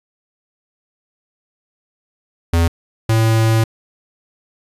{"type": "tone pair in turn", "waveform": "square", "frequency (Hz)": [84, 112.13], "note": ["E2", "A2"], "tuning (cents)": [33, 33], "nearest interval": "perfect fourth", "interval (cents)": 500, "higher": "second", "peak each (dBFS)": -12, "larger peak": "neither", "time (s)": [[2.53, 2.68], [3.09, 3.64]], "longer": "second", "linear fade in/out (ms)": 5, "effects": ["resampled to 32000 Hz", "9-bit"]}